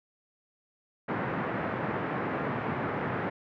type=band-pass noise; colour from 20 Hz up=pink; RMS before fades=-32 dBFS; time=1.08-3.3 s; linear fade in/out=10 ms; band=120 to 1900 Hz; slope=24 dB/octave; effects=none